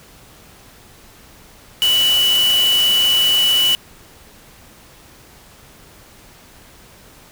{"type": "tone in noise", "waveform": "sine", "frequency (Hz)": 2960, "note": "F#7", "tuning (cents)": 0, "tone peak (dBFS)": -12, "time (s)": [1.82, 3.75], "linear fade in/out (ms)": 0, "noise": "white", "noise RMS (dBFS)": -24, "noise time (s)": [1.82, 3.75], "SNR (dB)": 9, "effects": ["pink hiss -45 dBFS RMS until 7.31 s"]}